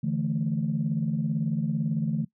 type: chord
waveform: sine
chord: D suspended second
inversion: none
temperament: equal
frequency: 146.83 / 164.81 / 220 Hz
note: D3 / E3 / A3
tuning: 0 / 0 / 0 cents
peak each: -28 dBFS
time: 0.03-2.25 s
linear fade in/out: 10 ms
effects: noise-tail reverb RT60 0.1 s tail -21 dB re dry + tanh soft clip ceiling -16 dBFS